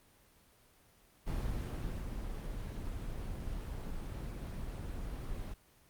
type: noise with ADSR envelope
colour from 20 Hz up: brown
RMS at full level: -35 dBFS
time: 1.26-5.54 s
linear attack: 20 ms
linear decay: 840 ms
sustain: -5 dB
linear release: 5 ms
effects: pink hiss -65 dBFS RMS until 5.89 s + Opus 24 kbps